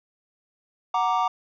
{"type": "chord", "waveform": "triangle", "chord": "Gb augmented", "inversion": "none", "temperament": "equal", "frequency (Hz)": [740, 932.3, 1174.7], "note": ["Gb5", "Bb5", "D6"], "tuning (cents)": [0, 0, 0], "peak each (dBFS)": -23, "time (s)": [0.94, 1.28], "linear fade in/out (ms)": 5, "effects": ["resampled to 16000 Hz"]}